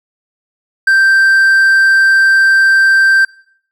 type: tone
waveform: triangle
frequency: 1568 Hz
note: G6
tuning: in tune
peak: -4 dBFS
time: 0.87-3.25 s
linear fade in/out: 5 ms
effects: noise-tail reverb RT60 0.6 s tail -23 dB re dry